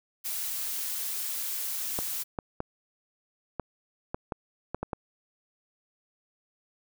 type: noise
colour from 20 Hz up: blue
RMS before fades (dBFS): -33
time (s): 0.24-2.24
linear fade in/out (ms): 20
type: clicks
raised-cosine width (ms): 1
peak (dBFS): -17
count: 9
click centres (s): 1.989 / 2.388 / 2.604 / 3.597 / 4.145 / 4.322 / 4.746 / 4.83 / 4.932
effects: none